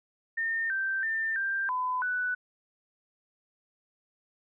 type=tone with pitch steps; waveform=sine; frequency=1819 / 1563 / 1794 / 1582 / 1008 / 1488 Hz; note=A#6 / G6 / A6 / G6 / B5 / F#6; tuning=-43 / -6 / +33 / +15 / +35 / +9 cents; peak=-27 dBFS; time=0.37-2.35 s; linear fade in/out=10 ms; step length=330 ms; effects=none